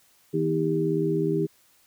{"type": "harmonic tone with a mistuned harmonic", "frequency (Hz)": 79.7, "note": "D#2", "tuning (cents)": 42, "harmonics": [2, 3, 4, 5], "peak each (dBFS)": [-27, -35, -27, -25], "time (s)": [0.33, 1.47], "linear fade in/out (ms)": 20, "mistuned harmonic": 3, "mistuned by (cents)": 23, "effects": ["white hiss -61 dBFS RMS until 1.86 s"]}